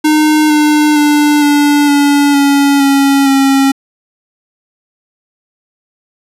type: tone with pitch steps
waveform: square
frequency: 306.1 / 301 / 296 / 291.1 / 286.3 / 281.5 / 276.8 / 272.2 Hz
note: D#4 / D4 / D4 / D4 / D4 / C#4 / C#4 / C#4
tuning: -28 / +43 / +14 / -15 / -44 / +27 / -2 / -31 cents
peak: -7 dBFS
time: 0.04-3.72 s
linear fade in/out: 10 ms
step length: 460 ms
effects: resampled to 32000 Hz